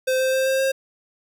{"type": "tone with pitch steps", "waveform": "square", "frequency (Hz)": [518, 522.2, 526.4, 530.7, 535], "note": ["C5", "C5", "C5", "C5", "C5"], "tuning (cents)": [-17, -3, 10, 24, 38], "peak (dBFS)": -19, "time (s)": [0.07, 0.72], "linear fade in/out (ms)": 10, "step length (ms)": 130, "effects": []}